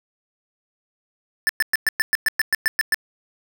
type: tone bursts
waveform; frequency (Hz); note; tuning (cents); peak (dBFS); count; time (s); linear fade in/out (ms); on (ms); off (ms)
square; 1760; A6; 0; -16; 12; 1.47-2.944; 0; 22; 110
effects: none